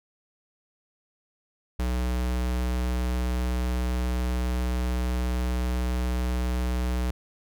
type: tone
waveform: square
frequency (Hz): 61.74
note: B1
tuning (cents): 0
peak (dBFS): -25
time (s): 1.79-7.11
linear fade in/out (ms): 5
effects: none